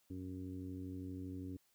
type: harmonic tone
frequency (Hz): 92.5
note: F#2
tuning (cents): 0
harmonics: 1 / 2 / 3 / 4 / 5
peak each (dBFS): -47 / -53 / -45 / -56 / -60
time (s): 0.1-1.57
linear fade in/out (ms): 5
effects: white hiss -75 dBFS RMS until 1.74 s